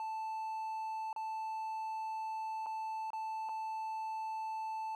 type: tone with dropouts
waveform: triangle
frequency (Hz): 880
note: A5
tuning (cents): 0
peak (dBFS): -35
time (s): 0-4.95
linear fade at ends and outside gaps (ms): 1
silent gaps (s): 1.129-1.162 / 2.661-2.666 / 3.104-3.132 / 3.489-3.492
effects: none